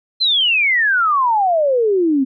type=exponential sweep; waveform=sine; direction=down; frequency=4186 to 256.4 Hz; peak=-12 dBFS; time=0.2-2.25 s; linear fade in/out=20 ms; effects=none